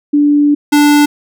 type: tone pair in turn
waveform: sine / square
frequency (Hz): 291.8 / 293.2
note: D4 / D4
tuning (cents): -11 / -3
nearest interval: unison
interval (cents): 8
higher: second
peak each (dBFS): -6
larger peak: neither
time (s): 0.13-0.55 / 0.72-1.06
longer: first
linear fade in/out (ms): 10
effects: none